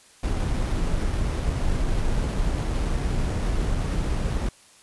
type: noise with sample-and-hold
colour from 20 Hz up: brown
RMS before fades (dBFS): -24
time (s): 0.23-4.49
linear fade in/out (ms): 5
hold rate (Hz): 7350
effects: white hiss -53 dBFS RMS until 4.82 s + resampled to 24000 Hz